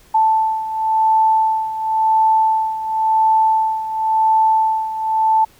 sine beating tone pair, 880 / 880.94 Hz, A5 / A5, 0 / +2 cents, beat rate 0.94 Hz, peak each -14 / -19 dBFS, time 0.14-5.45 s, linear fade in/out 10 ms, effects pink hiss -50 dBFS RMS until 5.59 s

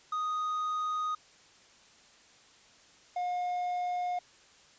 triangle tone pair in turn, 1244.5 / 716.4 Hz, D#6 / F5, 0 / +44 cents, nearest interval minor seventh, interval 956 cents, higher first, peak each -28 dBFS, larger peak neither, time 0.12-1.15 / 3.16-4.19 s, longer neither, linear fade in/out 5 ms, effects white hiss -59 dBFS RMS until 4.78 s + resampled to 16000 Hz

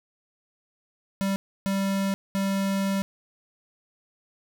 square tone bursts at uneven times, 195.5 Hz, G3, 4 cents flat, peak -24 dBFS, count 3, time 1.21-1.36 / 1.66-2.14 / 2.35-3.02 s, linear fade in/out 0 ms, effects none

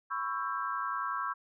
sine chord, C# half-diminished seventh, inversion third, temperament just, 997.9 / 1108.7 / 1330.5 / 1596.6 Hz, B5 / C#6 / E6 / G6, +18 / 0 / +16 / +31 cents, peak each -39 / -35 / -36 / -40 dBFS, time 0.1-1.34 s, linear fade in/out 20 ms, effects none

